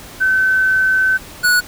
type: tone pair in turn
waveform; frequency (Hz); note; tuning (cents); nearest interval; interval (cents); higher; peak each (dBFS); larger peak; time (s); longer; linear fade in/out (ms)
sine / square; 1528 / 1468.4; G6 / F#6; -45 / -14; minor second; 69; first; -11 / -11; neither; 0.2-1.18 / 1.43-1.61; first; 20
effects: pink hiss -36 dBFS RMS until 1.67 s